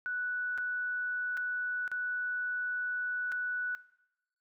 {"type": "tone with dropouts", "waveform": "sine", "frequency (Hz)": 1480, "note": "F#6", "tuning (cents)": 0, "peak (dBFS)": -32, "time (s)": [0.06, 3.75], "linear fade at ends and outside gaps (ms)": 0, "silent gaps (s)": [[0.577, 0.583], [1.37, 1.374], [1.878, 1.916], [3.318, 3.322]], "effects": ["noise-tail reverb RT60 0.9 s tail -19 dB re dry"]}